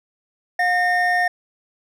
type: tone pair together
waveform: triangle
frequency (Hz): 716 / 1827.8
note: F5 / A#6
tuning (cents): +43 / -35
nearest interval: octave + major third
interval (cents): 1622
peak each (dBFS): -17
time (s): 0.59-1.28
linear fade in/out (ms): 5
effects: none